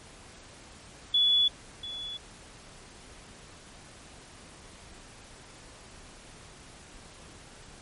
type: tone with echo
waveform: sine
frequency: 3417 Hz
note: G#7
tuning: 49 cents sharp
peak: -20 dBFS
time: 1.14-1.48 s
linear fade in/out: 5 ms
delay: 690 ms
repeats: 1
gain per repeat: -15 dB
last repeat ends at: 2.17 s
effects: pink hiss -50 dBFS RMS until 7.81 s + MP3 48 kbps